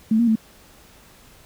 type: tone with pitch steps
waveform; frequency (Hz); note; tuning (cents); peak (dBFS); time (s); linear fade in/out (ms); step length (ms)
sine; 220 / 235.8 / 220.8; A3 / A#3 / A3; 0 / +20 / +6; -14; 0.11-0.356; 5; 82
effects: pink hiss -50 dBFS RMS until 1.45 s